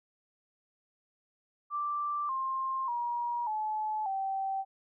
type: tone with pitch steps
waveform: sine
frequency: 1174.7 / 1058.7 / 954.2 / 859.9 / 775 Hz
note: D6 / C6 / A#5 / A5 / G5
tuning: 0 / +20 / +40 / -40 / -20 cents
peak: -30 dBFS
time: 1.7-4.65 s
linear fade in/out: 50 ms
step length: 590 ms
effects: none